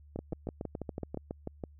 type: two click trains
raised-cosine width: 2 ms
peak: -23 / -23 dBFS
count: 8 / 10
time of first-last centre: 0.19-1.173 / 0.16-1.638 s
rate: 7.12 / 6.09 Hz
effects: added 73 Hz sine -53 dBFS peak until 1.79 s